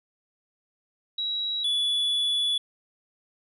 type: tone pair in turn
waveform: sine / triangle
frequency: 3876 / 3426 Hz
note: B7 / A7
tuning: -33 / -47 cents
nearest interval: major second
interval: 214 cents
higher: first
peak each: -26 / -21 dBFS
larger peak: second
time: 1.18-1.64 / 1.64-2.58 s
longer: second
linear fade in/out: 5 ms
effects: resampled to 32000 Hz